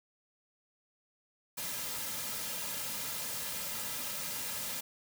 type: noise with comb filter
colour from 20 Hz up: white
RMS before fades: -38 dBFS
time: 1.57-4.81 s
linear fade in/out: 10 ms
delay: 2.7 ms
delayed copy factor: -0.6
effects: none